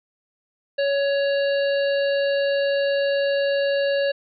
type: harmonic tone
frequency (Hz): 559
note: C#5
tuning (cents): +14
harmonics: 1 / 3 / 5 / 7 / 8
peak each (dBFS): -19 / -29 / -33 / -36 / -37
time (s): 0.78-4.12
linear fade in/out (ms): 10
effects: none